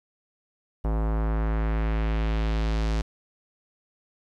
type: tone with low-pass filter sweep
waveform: square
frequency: 54.4 Hz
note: A1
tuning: 19 cents flat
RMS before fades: -25 dBFS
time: 0.84-3.02 s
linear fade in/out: 10 ms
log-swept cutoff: 910 to 5900 Hz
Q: 1.2
effects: 10-bit